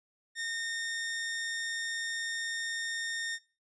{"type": "tone", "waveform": "sawtooth", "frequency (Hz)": 1832, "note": "A#6", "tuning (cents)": -31, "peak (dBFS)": -30, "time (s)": [0.35, 3.39], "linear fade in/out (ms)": 50, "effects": ["noise-tail reverb RT60 0.3 s tail -17 dB re dry", "resampled to 22050 Hz"]}